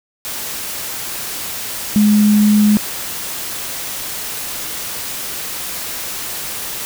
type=tone in noise; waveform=sine; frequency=209.7 Hz; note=G#3; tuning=17 cents sharp; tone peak=-8 dBFS; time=1.96-2.77 s; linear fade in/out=0 ms; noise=white; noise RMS=-25 dBFS; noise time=0.25-6.85 s; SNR=+14 dB; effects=none